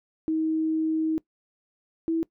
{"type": "tone pair in turn", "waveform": "sine", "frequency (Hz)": [317.3, 327.2], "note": ["D#4", "E4"], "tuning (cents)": [34, -13], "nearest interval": "minor second", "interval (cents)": 53, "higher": "second", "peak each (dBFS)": -22, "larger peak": "neither", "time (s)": [[0.28, 1.18], [2.08, 2.23]], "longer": "first", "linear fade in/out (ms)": 0, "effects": ["noise-tail reverb RT60 0.1 s tail -21 dB re dry"]}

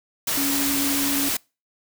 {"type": "tone in noise", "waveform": "sine", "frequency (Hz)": 279.8, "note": "C#4", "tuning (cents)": 16, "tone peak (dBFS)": -24, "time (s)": [0.37, 1.29], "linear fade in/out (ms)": 5, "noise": "white", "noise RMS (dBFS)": -24, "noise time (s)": [0.27, 1.37], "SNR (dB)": -3, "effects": ["noise-tail reverb RT60 0.3 s tail -26 dB re dry"]}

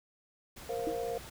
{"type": "noise", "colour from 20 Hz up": "pink", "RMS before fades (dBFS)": -48, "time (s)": [0.56, 1.3], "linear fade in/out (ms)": 10}
{"type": "chord", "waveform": "sine", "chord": "Bb suspended second", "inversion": "none", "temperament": "just", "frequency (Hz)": [466.2, 524.4, 699.2], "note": ["Bb4", "C5", "F5"], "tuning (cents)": [0, 4, 2], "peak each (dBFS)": [-35, -39, -39], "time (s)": [0.69, 1.18], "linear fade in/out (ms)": 5}
{"type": "tone with exponential decay", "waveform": "sine", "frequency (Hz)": 320, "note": "D#4", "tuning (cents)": 49, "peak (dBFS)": -29, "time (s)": [0.87, 1], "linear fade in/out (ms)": 0, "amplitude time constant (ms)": 28}
{"effects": []}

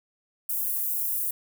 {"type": "high-pass noise", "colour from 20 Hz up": "pink", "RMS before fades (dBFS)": -28, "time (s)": [0.49, 1.31], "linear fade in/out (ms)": 5, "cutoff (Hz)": 12000, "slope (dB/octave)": 24, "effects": []}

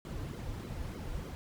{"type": "noise with flanger", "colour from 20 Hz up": "brown", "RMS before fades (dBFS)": -40, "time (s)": [0.05, 1.35], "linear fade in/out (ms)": 0, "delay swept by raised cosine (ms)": [1.1, 5.5], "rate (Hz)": 3.3, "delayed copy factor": -1, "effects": []}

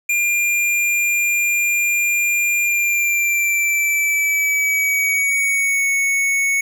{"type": "tone with pitch glide", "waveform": "square", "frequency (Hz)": [2400, 2214], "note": ["D7", "C#7"], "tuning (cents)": [37, -3], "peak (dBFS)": -16, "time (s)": [0.09, 6.61], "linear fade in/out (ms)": 5, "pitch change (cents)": -140, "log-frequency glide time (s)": [2.64, 5.9], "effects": []}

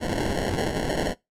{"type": "noise with sample-and-hold", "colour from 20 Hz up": "white", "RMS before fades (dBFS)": -26, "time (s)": [0, 1.15], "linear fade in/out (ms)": 50, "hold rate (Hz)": 1225, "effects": ["noise-tail reverb RT60 0.2 s tail -22 dB re dry", "low-pass 10000 Hz 12 dB/octave"]}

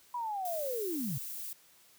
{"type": "linear sweep", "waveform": "sine", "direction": "down", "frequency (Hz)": [991, 117.1], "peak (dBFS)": -33, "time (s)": [0.14, 1.18], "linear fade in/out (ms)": 5}
{"type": "noise", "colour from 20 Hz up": "violet", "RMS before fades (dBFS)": -41, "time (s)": [0.45, 1.53], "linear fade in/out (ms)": 2}
{"effects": ["white hiss -62 dBFS RMS until 1.98 s", "high-pass 60 Hz 12 dB/octave"]}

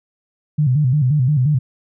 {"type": "tone with vibrato", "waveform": "sine", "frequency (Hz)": 138, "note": "C#3", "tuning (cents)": -7, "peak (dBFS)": -12, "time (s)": [0.58, 1.59], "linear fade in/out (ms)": 10, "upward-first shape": "square", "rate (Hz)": 5.7, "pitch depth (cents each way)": 150, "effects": []}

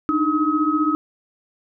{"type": "tone cluster", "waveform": "sine", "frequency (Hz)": [297.9, 313, 1273], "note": ["D4", "D#4", "D#6"], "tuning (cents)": [25, 10, 39], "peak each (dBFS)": -21, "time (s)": [0.09, 0.95], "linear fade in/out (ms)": 0, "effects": []}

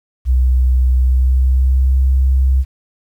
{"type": "tone with pitch glide", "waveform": "sine", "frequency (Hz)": [63.4, 65.71], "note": ["B1", "C2"], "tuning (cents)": [46, 8], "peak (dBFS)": -9, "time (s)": [0.25, 2.65], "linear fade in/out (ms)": 50, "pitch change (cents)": 62, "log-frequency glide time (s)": [0.97, 2.01], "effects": ["8-bit"]}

